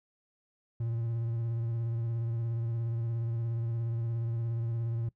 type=tone with vibrato; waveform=triangle; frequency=115.7 Hz; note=A#2; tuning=13 cents flat; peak=-28 dBFS; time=0.8-5.09 s; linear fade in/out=5 ms; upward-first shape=triangle; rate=17 Hz; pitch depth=40 cents each way; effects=noise-tail reverb RT60 0.1 s tail -21 dB re dry